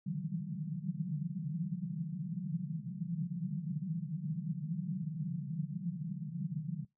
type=band-pass noise; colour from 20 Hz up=white; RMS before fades=-38 dBFS; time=0.06-6.85 s; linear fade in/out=10 ms; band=140 to 190 Hz; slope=96 dB/octave; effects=noise-tail reverb RT60 0.2 s tail -21 dB re dry